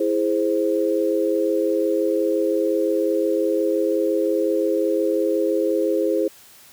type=chord; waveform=sine; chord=E augmented; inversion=none; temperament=equal; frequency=329.6 / 415.3 / 523.3 Hz; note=E4 / G#4 / B#4; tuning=0 / 0 / 0 cents; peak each=-22 dBFS; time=0-6.28 s; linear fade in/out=5 ms; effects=white hiss -48 dBFS RMS until 6.72 s